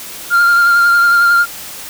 sine tone with vibrato, 1396.9 Hz, F6, in tune, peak -4 dBFS, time 0.3-1.46 s, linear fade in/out 50 ms, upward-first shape sine, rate 11 Hz, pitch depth 21 cents each way, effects tanh soft clip ceiling -6 dBFS + white hiss -29 dBFS RMS until 1.89 s

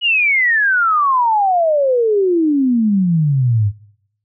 sine exponential sweep, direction down, 2940 to 98 Hz, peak -11 dBFS, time 0.01-3.72 s, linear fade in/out 50 ms, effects noise-tail reverb RT60 0.8 s tail -24 dB re dry

